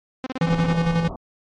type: tone bursts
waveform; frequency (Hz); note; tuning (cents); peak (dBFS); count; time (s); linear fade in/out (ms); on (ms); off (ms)
sawtooth; 259.5; C4; -14; -21; 9; 0.24-0.72; 0; 24; 33
type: tone with tremolo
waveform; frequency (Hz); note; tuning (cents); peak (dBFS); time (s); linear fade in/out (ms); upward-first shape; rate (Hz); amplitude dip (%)
square; 167.1; E3; +24; -17; 0.41-1.08; 5; square; 11; 45
type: low-pass noise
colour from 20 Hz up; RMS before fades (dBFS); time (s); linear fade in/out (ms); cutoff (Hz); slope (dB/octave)
pink; -32; 0.47-1.16; 2; 1200; 96
effects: low-pass 4000 Hz 12 dB/octave + MP3 48 kbps